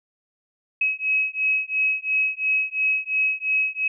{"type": "beating tone pair", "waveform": "sine", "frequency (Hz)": [2555, 2557.9], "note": ["D#7", "D#7"], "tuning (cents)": [45, 47], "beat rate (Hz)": 2.9, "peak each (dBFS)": -23, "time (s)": [0.81, 3.88], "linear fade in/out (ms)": 5, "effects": []}